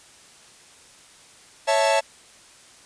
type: chord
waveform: 45% pulse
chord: A major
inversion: first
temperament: equal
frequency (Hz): 554.4 / 659.3 / 880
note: C#5 / E5 / A5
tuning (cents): 0 / 0 / 0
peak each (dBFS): -22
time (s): 1.67-2.01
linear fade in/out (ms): 20
effects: white hiss -50 dBFS RMS until 2.85 s + resampled to 22050 Hz